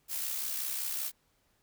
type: noise with amplitude modulation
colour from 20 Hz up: blue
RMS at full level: -33 dBFS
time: 0.08-1.12 s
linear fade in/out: 50 ms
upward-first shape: sine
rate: 65.3 Hz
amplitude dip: 45%
effects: pink hiss -72 dBFS RMS until 1.62 s